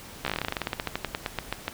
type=slowing click train; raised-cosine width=0.3 ms; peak=-11 dBFS; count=25; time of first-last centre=0.25-1.68 s; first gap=14 ms; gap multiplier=1.11; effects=pink hiss -44 dBFS RMS until 1.73 s